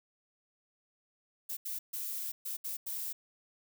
violet noise bursts at uneven times, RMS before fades -38 dBFS, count 6, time 1.49-1.57 / 1.65-1.79 / 1.93-2.32 / 2.45-2.57 / 2.64-2.77 / 2.86-3.13 s, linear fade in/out 10 ms, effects none

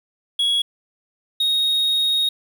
triangle tone pair in turn, 3337 / 3746 Hz, G#7 / A#7, +8 / +8 cents, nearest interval major second, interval 200 cents, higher second, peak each -15 dBFS, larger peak neither, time 0.39-0.62 / 1.4-2.29 s, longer second, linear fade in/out 5 ms, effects 8-bit

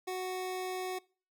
25% pulse tone, 370 Hz, F#4, in tune, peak -31 dBFS, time 0.07-0.99 s, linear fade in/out 10 ms, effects noise-tail reverb RT60 0.4 s tail -24 dB re dry

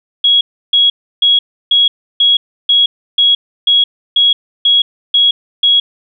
sine tone bursts, 3322 Hz, G#7, in tune, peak -6 dBFS, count 12, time 0.24-5.8 s, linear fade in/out 5 ms, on 170 ms, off 320 ms, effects none

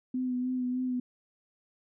sine tone with vibrato, 252.2 Hz, B3, 36 cents sharp, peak -28 dBFS, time 0.14-1 s, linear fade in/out 5 ms, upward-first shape sine, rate 3.3 Hz, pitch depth 25 cents each way, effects none

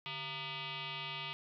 sine tone with frequency modulation, 146.83 Hz, D3, in tune, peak -39 dBFS, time 0.06-1.33 s, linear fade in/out 0 ms, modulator 537 Hz, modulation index 6.6, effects none

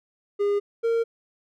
triangle tone pair in turn, 406.9 / 460.4 Hz, G#4 / A#4, -35 / -22 cents, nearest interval major second, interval 213 cents, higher second, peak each -18 dBFS, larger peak neither, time 0.39-0.6 / 0.83-1.04 s, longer neither, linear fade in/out 20 ms, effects none

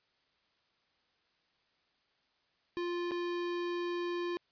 square tone with dropouts, 349.2 Hz, F4, in tune, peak -34 dBFS, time 2.77-4.37 s, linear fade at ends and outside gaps 0 ms, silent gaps 3.11-3.117 s, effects white hiss -74 dBFS RMS until 4.51 s + resampled to 11025 Hz

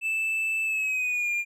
triangle tone with pitch glide, 2637 to 2404 Hz, E7 to D7, 0 to +40 cents, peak -23 dBFS, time 0.01-1.45 s, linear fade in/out 50 ms, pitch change -160 cents, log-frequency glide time 0.64-1.32 s, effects none

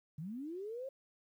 sine linear sweep, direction up, 140.8 to 550 Hz, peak -40 dBFS, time 0.18-0.89 s, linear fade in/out 5 ms, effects 12-bit

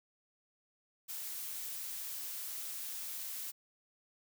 blue noise, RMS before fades -42 dBFS, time 1.08-3.52 s, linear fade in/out 20 ms, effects none

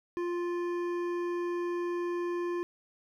sine tone with hard clipping, 349.2 Hz, F4, in tune, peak -32 dBFS, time 0.17-2.63 s, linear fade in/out 0 ms, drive 11 dB, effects none

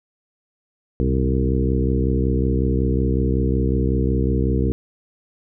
harmonic tone with a mistuned harmonic, 65.41 Hz, C2, in tune, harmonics 1 / 2 / 3 / 4 / 5 / 6 / 7, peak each -20 / -23 / -25 / -26 / -27 / -28 / -28 dBFS, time 1-4.72 s, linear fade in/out 0 ms, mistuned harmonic 2, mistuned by -75 cents, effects none

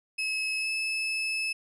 35% pulse tone with pitch glide, 2580 to 2607 Hz, E7 to E7, -38 to -20 cents, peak -26 dBFS, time 0.18-1.53 s, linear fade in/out 10 ms, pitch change +18 cents, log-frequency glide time 0.59-0.68 s, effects resampled to 24000 Hz

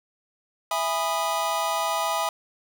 square chord, E major seventh, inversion none, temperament just, 659.3 / 824.1 / 988.9 / 1236.1 Hz, E5 / G#5 / B5 / D#6, 0 / -14 / +2 / -12 cents, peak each -30 dBFS, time 0.71-2.29 s, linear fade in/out 2 ms, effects 9-bit

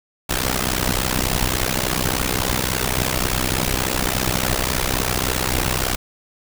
pink noise with amplitude modulation, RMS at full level -17 dBFS, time 0.29-5.96 s, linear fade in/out 10 ms, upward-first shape sine, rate 63.5 Hz, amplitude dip 95%, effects none

